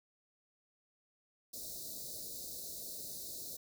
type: band-stop noise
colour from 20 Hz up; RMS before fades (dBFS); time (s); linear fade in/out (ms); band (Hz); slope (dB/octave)
white; -45; 1.53-3.57; 10; 680 to 3800; 96
effects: none